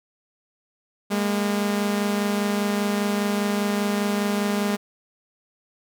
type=tone pair together; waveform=sawtooth; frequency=204 / 229 Hz; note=G#3 / A#3; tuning=-31 / -31 cents; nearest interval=major second; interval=200 cents; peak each=-18 / -25 dBFS; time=1.1-4.77 s; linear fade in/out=20 ms; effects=none